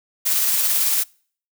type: noise with tremolo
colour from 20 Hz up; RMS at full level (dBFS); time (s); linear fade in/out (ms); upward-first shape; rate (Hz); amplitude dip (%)
blue; -18; 0.25-1.04; 20; sine; 18; 25
effects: noise-tail reverb RT60 0.5 s tail -26 dB re dry